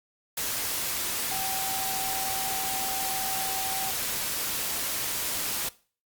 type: tone in noise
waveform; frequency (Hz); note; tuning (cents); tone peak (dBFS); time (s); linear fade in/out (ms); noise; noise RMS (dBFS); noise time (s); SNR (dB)
sine; 770; G5; -31; -33; 1.31-3.91; 5; white; -30; 0.37-5.69; -6
effects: noise-tail reverb RT60 0.4 s tail -20 dB re dry + Opus 48 kbps